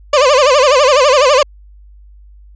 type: tone with vibrato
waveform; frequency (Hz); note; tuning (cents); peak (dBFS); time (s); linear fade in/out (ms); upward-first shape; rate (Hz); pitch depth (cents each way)
30% pulse; 550; C#5; -14; -4; 0.13-1.43; 5; sine; 12; 170
effects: added 50 Hz sine -37 dBFS peak until 2.55 s + resampled to 16000 Hz